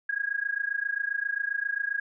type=tone with amplitude modulation; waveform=sine; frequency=1640 Hz; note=G#6; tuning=22 cents flat; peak=-23 dBFS; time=0.09-2 s; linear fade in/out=5 ms; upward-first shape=sine; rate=27.5 Hz; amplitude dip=90%; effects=none